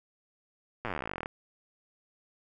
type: slowing click train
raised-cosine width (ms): 0.5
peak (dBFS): -19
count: 27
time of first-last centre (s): 0.85-1.259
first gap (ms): 8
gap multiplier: 1.05
effects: none